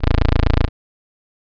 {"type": "tone", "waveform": "15% pulse", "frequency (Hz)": 28, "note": "A0", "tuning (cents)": 31, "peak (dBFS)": -6, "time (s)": [0, 0.69], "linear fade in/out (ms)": 50, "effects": ["resampled to 11025 Hz"]}